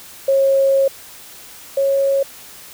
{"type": "tone pair in turn", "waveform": "sine", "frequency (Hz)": [544, 549.4], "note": ["C#5", "C#5"], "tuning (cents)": [-33, -16], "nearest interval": "unison", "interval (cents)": 17, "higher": "second", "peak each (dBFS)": [-11, -13], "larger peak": "first", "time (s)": [[0.28, 0.88], [1.77, 2.23]], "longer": "first", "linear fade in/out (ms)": 5, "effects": ["white hiss -39 dBFS RMS until 2.73 s"]}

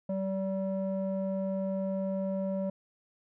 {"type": "tone with low-pass filter", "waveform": "square", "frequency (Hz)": 192.2, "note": "G3", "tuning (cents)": -34, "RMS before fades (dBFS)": -32, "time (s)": [0.09, 2.7], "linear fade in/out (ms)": 5, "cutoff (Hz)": 610, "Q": 2.7, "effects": []}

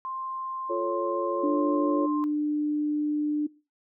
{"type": "tone", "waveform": "sine", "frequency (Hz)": 1051, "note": "C6", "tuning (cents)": 7, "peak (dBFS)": -31, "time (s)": [0.05, 2.24], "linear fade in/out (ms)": 0}
{"type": "chord", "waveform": "sine", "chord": "F augmented", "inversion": "none", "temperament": "equal", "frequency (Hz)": [349.2, 440, 554.4], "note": ["F4", "A4", "C#5"], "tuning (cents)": [0, 0, 0], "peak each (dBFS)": [-30, -33, -29], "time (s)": [0.69, 2.07], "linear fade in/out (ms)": 20}
{"type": "tone with pitch glide", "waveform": "sine", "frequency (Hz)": [296.4, 298.3], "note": ["D4", "D4"], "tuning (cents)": [16, 27], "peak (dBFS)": -23, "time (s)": [1.43, 3.47], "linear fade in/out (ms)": 10, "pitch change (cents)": 11, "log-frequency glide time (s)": [1.93, 1.99]}
{"effects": ["noise-tail reverb RT60 0.3 s tail -20 dB re dry"]}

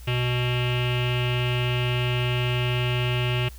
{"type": "tone with low-pass filter", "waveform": "square", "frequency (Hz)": 123.47, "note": "B2", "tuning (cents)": 0, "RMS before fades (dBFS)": -24, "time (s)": [0.07, 3.49], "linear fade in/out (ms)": 10, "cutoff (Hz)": 2800, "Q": 7.1, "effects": ["added 60 Hz sine -39 dBFS peak until 3.58 s", "white hiss -51 dBFS RMS until 3.58 s"]}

